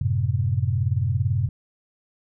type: chord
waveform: sine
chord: F# diminished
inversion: none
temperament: equal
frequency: 92.5 / 110 / 130.81 Hz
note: F#2 / A2 / C3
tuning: 0 / 0 / 0 cents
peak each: -24 dBFS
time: 0.01-1.49 s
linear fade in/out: 5 ms
effects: none